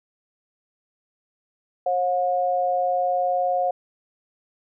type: tone pair together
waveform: sine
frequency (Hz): 539.7 / 720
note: C#5 / F#5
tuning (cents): -46 / -47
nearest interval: perfect fourth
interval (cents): 499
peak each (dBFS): -24 / -21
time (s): 1.86-3.71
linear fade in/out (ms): 5
effects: none